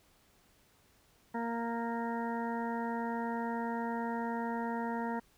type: harmonic tone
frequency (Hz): 232.3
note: A#3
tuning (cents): -6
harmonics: 1 / 2 / 3 / 4 / 6 / 7 / 8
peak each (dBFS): -36 / -41 / -43 / -38 / -48 / -52 / -47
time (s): 1.34-5.2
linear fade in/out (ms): 10
effects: pink hiss -67 dBFS RMS until 5.37 s